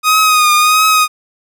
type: tone with vibrato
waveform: sawtooth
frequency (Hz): 1244.5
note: D#6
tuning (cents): 0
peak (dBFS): -4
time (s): 0.03-1.08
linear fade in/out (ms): 50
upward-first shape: triangle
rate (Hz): 1.5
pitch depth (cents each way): 48
effects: none